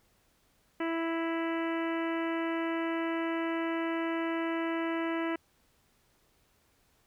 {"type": "harmonic tone", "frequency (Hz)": 330, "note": "E4", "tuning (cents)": 2, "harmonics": [1, 2, 3, 4, 5, 6, 7, 8, 9], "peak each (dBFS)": [-31, -38, -40, -42, -43, -42, -47, -49, -50], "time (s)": [0.8, 5.36], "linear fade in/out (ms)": 5, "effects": ["pink hiss -69 dBFS RMS until 7.06 s"]}